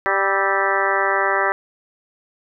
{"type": "harmonic tone with a mistuned harmonic", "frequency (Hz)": 196, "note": "G3", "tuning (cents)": 0, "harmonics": [2, 3, 4, 5, 6, 7, 8, 9, 10], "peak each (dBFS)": [-25, -25, -25, -25, -25, -25, -25, -25, -25], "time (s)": [0.06, 1.52], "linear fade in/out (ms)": 0, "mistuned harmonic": 7, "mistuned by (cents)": -67, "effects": []}